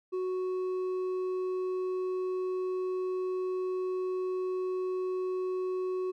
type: tone with hard clipping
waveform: sine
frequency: 370 Hz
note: F#4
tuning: in tune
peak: -31 dBFS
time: 0.12-6.12 s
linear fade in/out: 20 ms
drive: 4 dB
effects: none